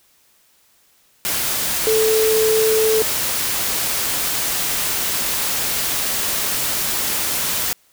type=tone in noise; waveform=sine; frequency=438.8 Hz; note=A4; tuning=5 cents flat; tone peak=-14 dBFS; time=1.87-3.02 s; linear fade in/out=0 ms; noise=white; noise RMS=-21 dBFS; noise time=1.25-7.73 s; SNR=+4 dB; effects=white hiss -57 dBFS RMS until 7.92 s